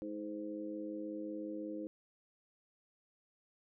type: harmonic tone with a mistuned harmonic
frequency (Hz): 105.5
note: G#2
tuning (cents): +28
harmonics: 2 / 3 / 4 / 5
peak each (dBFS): -49 / -41 / -51 / -46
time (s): 0.02-1.87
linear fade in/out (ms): 0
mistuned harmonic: 5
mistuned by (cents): -30
effects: none